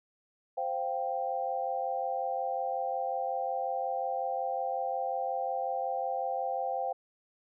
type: chord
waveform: sine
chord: C suspended fourth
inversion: none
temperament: equal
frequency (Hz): 523.3 / 698.5 / 784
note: C5 / F5 / G5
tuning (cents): 0 / 0 / 0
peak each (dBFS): -35 / -35 / -33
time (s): 0.57-6.93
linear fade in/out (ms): 10
effects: none